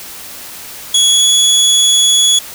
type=tone with pitch glide; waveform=25% pulse; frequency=3357 to 3380 Hz; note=G#7 to G#7; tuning=+18 to +30 cents; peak=-3 dBFS; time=0.94-2.39 s; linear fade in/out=5 ms; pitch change=+12 cents; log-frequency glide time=1.1-1.27 s; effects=white hiss -30 dBFS RMS until 2.54 s